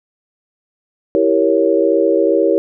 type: chord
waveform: sine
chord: E diminished seventh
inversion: none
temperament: equal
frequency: 329.6 / 392 / 466.2 / 554.4 Hz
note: E4 / G4 / Bb4 / Db5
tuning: 0 / 0 / 0 / 0 cents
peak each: -16 dBFS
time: 1.15-2.58 s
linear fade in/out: 0 ms
effects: none